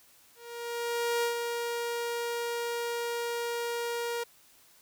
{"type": "tone with ADSR envelope", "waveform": "sawtooth", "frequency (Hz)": 471.9, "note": "A#4", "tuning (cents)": 21, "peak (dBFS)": -22, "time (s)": [0.35, 4.24], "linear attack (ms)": 880, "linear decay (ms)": 110, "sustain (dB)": -5, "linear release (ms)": 11, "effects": ["white hiss -60 dBFS RMS until 4.81 s"]}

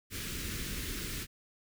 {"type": "band-stop noise", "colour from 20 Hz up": "pink", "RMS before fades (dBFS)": -38, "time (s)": [0.1, 1.27], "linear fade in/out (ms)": 50, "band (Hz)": [390, 1500], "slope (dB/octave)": 24, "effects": []}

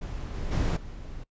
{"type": "noise with level steps", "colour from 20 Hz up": "brown", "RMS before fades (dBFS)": [-34, -32, -24, -40], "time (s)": [0.01, 1.24], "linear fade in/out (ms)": 10, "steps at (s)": [0.34, 0.51, 0.76], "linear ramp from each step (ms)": 10, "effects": ["noise-tail reverb RT60 0.1 s tail -22 dB re dry", "resampled to 16000 Hz"]}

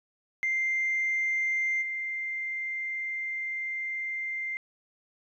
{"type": "tone with level steps", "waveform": "sine", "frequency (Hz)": 2093, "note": "C7", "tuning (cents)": 0, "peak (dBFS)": [-24, -30], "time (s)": [0.43, 4.57], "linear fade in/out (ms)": 0, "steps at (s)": 1.81, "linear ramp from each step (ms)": 20, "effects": ["tanh soft clip ceiling -21 dBFS"]}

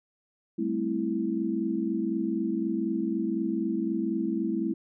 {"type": "chord", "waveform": "sine", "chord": "A minor seventh", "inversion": "third", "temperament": "equal", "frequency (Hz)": [196, 220, 261.6, 329.6], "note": ["G3", "A3", "C4", "E4"], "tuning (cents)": [0, 0, 0, 0], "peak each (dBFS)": [-33, -31, -34, -29], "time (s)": [0.58, 4.74], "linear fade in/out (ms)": 10, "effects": []}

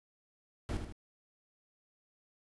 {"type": "noise with echo", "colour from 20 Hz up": "brown", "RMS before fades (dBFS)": -35, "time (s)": [0.69, 0.77], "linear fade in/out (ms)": 0, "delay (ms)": 77, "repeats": 2, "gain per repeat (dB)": -6, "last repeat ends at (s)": 0.924, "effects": ["resampled to 24000 Hz"]}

